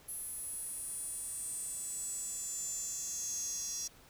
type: tone with high-pass filter sweep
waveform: square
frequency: 377.4 Hz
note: F#4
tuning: 34 cents sharp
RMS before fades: -40 dBFS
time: 0.08-3.88 s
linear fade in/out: 10 ms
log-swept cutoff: 11000 to 5900 Hz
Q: 9.8
effects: pink hiss -60 dBFS RMS until 4.09 s